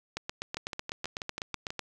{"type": "two click trains", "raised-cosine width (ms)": 0.2, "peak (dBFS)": [-18, -16], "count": [8, 14], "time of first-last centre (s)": [[0.57, 1.705], [0.17, 1.793]], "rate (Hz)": [6.17, 8.01], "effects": []}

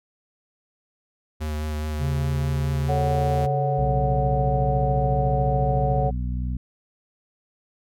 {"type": "tone with vibrato", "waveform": "square", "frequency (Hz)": 76.4, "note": "D#2", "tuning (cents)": -31, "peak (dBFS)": -26, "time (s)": [1.4, 3.47], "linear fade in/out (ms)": 20, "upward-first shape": "sine", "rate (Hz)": 4.8, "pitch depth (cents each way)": 19}
{"type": "tone", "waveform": "triangle", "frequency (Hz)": 137.4, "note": "C#3", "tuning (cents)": -15, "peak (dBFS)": -21, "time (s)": [1.98, 6.12], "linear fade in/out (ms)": 50}
{"type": "chord", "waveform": "sine", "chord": "F# minor", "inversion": "first", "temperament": "equal", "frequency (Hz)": [440, 554.4, 740], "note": ["A4", "C#5", "F#5"], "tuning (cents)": [0, 0, 0], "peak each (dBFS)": [-30, -27, -25], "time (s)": [2.88, 6.11], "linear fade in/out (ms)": 20}
{"type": "harmonic tone", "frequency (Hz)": 61.74, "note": "B1", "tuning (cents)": 0, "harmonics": [1, 2, 3, 4], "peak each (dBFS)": [-25, -31, -35, -37], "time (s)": [3.78, 6.57], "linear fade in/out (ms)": 5}
{"effects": []}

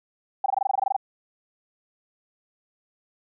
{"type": "tone bursts", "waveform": "sine", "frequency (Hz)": 784, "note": "G5", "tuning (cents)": 0, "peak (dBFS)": -18, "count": 13, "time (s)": [0.44, 0.965], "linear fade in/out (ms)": 5, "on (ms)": 21, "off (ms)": 21, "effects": []}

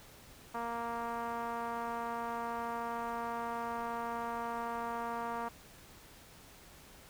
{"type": "tone with low-pass filter", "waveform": "5% pulse", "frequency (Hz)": 233.5, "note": "A#3", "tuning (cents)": 3, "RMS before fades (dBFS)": -38, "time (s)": [0.54, 5.49], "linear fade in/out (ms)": 10, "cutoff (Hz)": 1000, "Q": 2.1, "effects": ["pink hiss -56 dBFS RMS until 7.09 s"]}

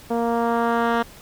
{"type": "tone with low-pass filter sweep", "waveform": "10% pulse", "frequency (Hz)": 233.1, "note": "A#3", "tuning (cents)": 0, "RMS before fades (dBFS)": -21, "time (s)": [0.1, 1.03], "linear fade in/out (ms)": 10, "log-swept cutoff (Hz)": [620, 2300], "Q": 0.94, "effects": ["pink hiss -45 dBFS RMS until 1.21 s"]}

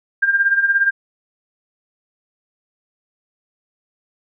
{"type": "tone with tremolo", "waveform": "sine", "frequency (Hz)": 1598, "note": "G6", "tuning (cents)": 33, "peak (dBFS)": -10, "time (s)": [0.22, 0.91], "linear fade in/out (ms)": 10, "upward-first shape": "sine", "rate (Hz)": 17, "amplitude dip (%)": 70, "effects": []}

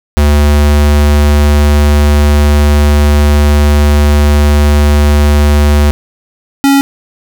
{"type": "tone pair in turn", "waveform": "square", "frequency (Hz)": [73.42, 276.9], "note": ["D2", "C#4"], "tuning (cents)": [0, -2], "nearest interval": "octave + major seventh", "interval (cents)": 2298, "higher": "second", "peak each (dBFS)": -5, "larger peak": "neither", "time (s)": [[0.17, 5.91], [6.64, 6.81]], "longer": "first", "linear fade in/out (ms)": 0, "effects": []}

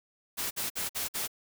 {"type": "noise bursts", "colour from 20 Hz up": "white", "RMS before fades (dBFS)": -33, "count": 5, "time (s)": [0.37, 1.278], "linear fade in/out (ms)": 20, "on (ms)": 140, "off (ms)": 52, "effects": []}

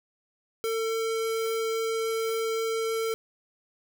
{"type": "tone", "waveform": "square", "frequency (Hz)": 449.4, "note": "A4", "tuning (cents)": 37, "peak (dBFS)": -27, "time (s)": [0.64, 3.14], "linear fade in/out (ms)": 0, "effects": []}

